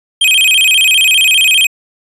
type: tone with vibrato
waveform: square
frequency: 2831 Hz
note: F7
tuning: 23 cents sharp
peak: -7 dBFS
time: 0.21-1.67 s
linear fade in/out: 5 ms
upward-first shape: square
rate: 15 Hz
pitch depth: 200 cents each way
effects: resampled to 32000 Hz